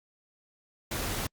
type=noise with amplitude modulation; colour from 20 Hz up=pink; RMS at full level=-30 dBFS; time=0.91-1.27 s; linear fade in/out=5 ms; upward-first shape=sine; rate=224 Hz; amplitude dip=60%; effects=Opus 48 kbps